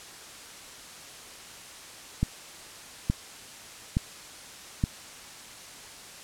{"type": "click train", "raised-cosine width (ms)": 5, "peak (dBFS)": -11, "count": 4, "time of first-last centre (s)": [2.23, 4.839], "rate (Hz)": 1.15, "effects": ["white hiss -45 dBFS RMS until 6.23 s", "low-pass 9000 Hz 12 dB/octave"]}